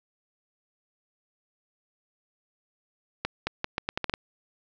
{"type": "accelerating click train", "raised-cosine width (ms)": 0.3, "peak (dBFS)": -11, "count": 9, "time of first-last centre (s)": [3.25, 4.139], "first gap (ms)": 220, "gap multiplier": 0.79, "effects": ["resampled to 16000 Hz", "7-bit"]}